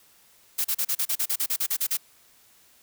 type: noise bursts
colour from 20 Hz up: blue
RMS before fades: -25 dBFS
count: 14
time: 0.58-1.972 s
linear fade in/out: 10 ms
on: 66 ms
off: 36 ms
effects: white hiss -58 dBFS RMS until 2.82 s